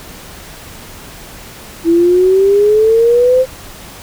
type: exponential sweep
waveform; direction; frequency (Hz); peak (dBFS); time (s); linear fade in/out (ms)
sine; up; 329.6 to 523.3; -6; 1.84-3.46; 50
effects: pink hiss -33 dBFS RMS until 4.02 s